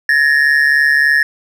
triangle ring-modulated tone, 1776 Hz, A6, 16 cents sharp, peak -4 dBFS, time 0.09-1.23 s, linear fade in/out 2 ms, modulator 71.7 Hz, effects none

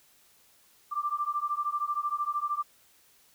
sine beating tone pair, 1174.7 / 1187.7 Hz, D6 / D6, 0 / +19 cents, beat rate 13 Hz, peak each -31 dBFS, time 0.91-2.63 s, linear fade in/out 20 ms, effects white hiss -62 dBFS RMS until 3.34 s

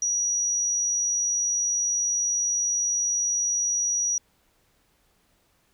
sine tone, 5800 Hz, F#8, 35 cents flat, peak -22 dBFS, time 0.02-4.18 s, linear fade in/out 2 ms, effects pink hiss -66 dBFS RMS until 5.73 s

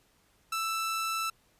sawtooth tone, 1324 Hz, E6, 7 cents sharp, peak -26 dBFS, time 0.52-1.3 s, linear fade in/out 5 ms, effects pink hiss -67 dBFS RMS until 1.59 s + resampled to 32000 Hz

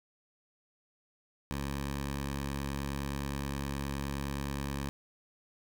10% pulse tone with notch filter, 69.6 Hz, C#2, 8 cents sharp, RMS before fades -36 dBFS, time 1.51-4.89 s, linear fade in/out 0 ms, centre 390 Hz, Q 2, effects none

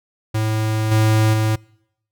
square tone with level steps, 109.2 Hz, A2, 13 cents flat, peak -18 / -13 / -16 dBFS, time 0.34-1.56 s, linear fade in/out 10 ms, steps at 0.91 / 1.33 s, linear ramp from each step 10 ms, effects noise-tail reverb RT60 0.8 s tail -26 dB re dry

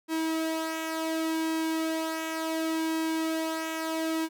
sawtooth tone with flanger, 321.6 Hz, E4, 43 cents flat, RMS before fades -30 dBFS, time 0.08-4.29 s, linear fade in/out 50 ms, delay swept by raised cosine 1.4 to 2.9 ms, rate 0.69 Hz, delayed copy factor -0.5, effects none

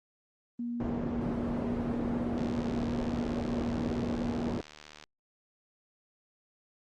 sine tone, 238.3 Hz, A#3, 38 cents sharp, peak -32 dBFS, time 0.59-4.58 s, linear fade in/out 5 ms
white low-pass noise, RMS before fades -35 dBFS, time 0.8-4.61 s, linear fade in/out 2 ms, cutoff 420 Hz, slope 12 dB/octave
click train, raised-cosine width 0.2 ms, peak -30 dBFS, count 202, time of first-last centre 2.38-5.039 s, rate 75.6 Hz
effects Opus 24 kbps

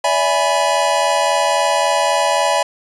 square chord, E dominant seventh, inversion third, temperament equal with one note detuned, 575.6 / 659.3 / 830.6 / 987.8 Hz, D5 / E5 / G#5 / B5, -35 / 0 / 0 / 0 cents, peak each -20 dBFS, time 0.04-2.63 s, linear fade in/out 5 ms, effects resampled to 24000 Hz + 7-bit

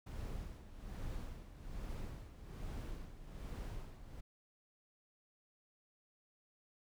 brown noise with tremolo, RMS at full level -43 dBFS, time 0.06-4.21 s, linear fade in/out 10 ms, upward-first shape sine, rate 1.2 Hz, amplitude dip 70%, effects none

